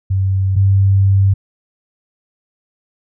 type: tone pair in turn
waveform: sine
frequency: 95.9 / 97.63 Hz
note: G2 / G2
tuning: -37 / -7 cents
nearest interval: unison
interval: 30 cents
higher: second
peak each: -12 / -8 dBFS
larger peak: second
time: 0.1-0.56 / 0.56-1.34 s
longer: second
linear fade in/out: 10 ms
effects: none